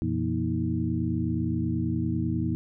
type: tone cluster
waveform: sine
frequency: 91.1 / 121.4 / 171.3 / 239.3 / 318.6 Hz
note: F#2 / B2 / F3 / A#3 / D#4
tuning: -26 / -29 / -33 / +46 / +41 cents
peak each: -31 dBFS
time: 0.02-2.55 s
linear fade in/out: 0 ms
effects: none